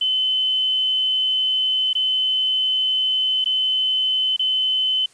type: tone with dropouts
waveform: sine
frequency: 3044 Hz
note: F#7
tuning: 48 cents sharp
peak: -17 dBFS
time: 0.01-5.06 s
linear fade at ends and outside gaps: 5 ms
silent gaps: 1.932-1.951 / 3.444-3.458 / 4.365-4.393 s
effects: white hiss -53 dBFS RMS until 5.13 s + resampled to 22050 Hz